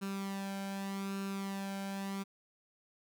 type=tone with flanger; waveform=sawtooth; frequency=196 Hz; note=G3; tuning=in tune; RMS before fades=-39 dBFS; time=0.01-2.24 s; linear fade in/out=20 ms; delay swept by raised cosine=0.74 to 1.3 ms; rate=0.84 Hz; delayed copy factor=+0.6; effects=none